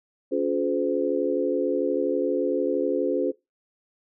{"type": "tone cluster", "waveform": "sine", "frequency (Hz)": [281.8, 354.6, 426.2, 513], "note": ["C#4", "F4", "G#4", "C5"], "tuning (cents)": [29, 26, 45, -34], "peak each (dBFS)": -27, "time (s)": [0.31, 3.32], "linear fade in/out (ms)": 20, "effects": ["noise-tail reverb RT60 0.2 s tail -20 dB re dry"]}